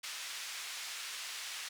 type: band-pass noise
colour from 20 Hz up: pink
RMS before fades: -43 dBFS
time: 0.03-1.69 s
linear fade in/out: 10 ms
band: 2000 to 8000 Hz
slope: 12 dB/octave
effects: none